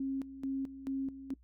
sine tone with tremolo, 270 Hz, C#4, 45 cents flat, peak -32 dBFS, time 0-1.34 s, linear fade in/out 5 ms, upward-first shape square, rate 2.3 Hz, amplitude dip 75%, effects noise-tail reverb RT60 0.1 s tail -20 dB re dry + added 60 Hz sine -59 dBFS peak until 1.43 s

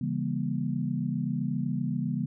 sine chord, C# diminished seventh, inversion none, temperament just, 138.59 / 166.31 / 199.57 / 239.5 Hz, C#3 / E3 / G3 / Bb3, 0 / +16 / +31 / +47 cents, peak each -32 / -33 / -33 / -32 dBFS, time 0.01-2.26 s, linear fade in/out 5 ms, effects none

